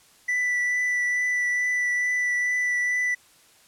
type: tone with vibrato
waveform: triangle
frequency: 1975.5 Hz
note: B6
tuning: in tune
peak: -20 dBFS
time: 0.28-3.15 s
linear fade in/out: 10 ms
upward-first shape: triangle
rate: 2.3 Hz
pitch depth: 13 cents each way
effects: white hiss -56 dBFS RMS until 3.67 s + low-pass 11000 Hz 12 dB/octave